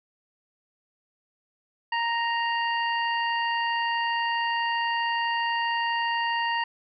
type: harmonic tone with a mistuned harmonic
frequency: 932.3 Hz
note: A#5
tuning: in tune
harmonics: 1 / 2 / 3 / 5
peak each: -26 / -29 / -32 / -41 dBFS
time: 1.92-6.64 s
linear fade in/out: 5 ms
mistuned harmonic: 5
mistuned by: -17 cents
effects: none